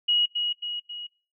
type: tone with echo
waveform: sine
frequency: 2900 Hz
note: F#7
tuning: 35 cents flat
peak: -19 dBFS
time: 0.08-0.26 s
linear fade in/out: 10 ms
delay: 270 ms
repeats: 3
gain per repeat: -5 dB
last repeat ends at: 1.07 s
effects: noise-tail reverb RT60 0.4 s tail -25 dB re dry